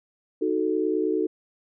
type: chord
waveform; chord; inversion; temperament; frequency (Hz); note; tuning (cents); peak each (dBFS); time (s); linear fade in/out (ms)
sine; D# diminished; none; equal; 311.1 / 370 / 440; D#4 / F#4 / A4; 0 / 0 / 0; -26; 0.41-1.27; 10
effects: none